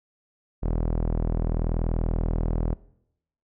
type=tone with low-pass filter; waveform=sawtooth; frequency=40.54 Hz; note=E1; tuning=28 cents flat; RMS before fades=-25 dBFS; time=0.62-2.75 s; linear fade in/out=20 ms; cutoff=690 Hz; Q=0.78; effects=noise-tail reverb RT60 0.8 s tail -21 dB re dry